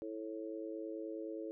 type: harmonic tone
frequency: 109.5 Hz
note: A2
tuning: 8 cents flat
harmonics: 3 / 4 / 5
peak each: -43 / -45 / -47 dBFS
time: 0.02-1.51 s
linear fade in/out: 0 ms
effects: none